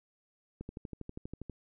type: click train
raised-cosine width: 3 ms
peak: -28 dBFS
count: 12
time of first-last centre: 0.61-1.497 s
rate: 12.4 Hz
effects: none